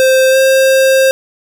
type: tone with pitch glide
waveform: square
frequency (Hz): 523.3 to 530.9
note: C5 to C5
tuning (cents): 0 to +25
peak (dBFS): -7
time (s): 0-1.11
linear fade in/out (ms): 0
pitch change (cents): +25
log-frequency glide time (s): 0.3-0.37
effects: none